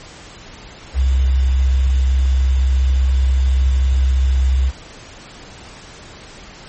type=tone with quantisation; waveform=sine; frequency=65.41 Hz; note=C2; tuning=in tune; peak=-11 dBFS; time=0.94-4.72 s; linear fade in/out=50 ms; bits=6; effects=pink hiss -38 dBFS RMS until 6.68 s + MP3 32 kbps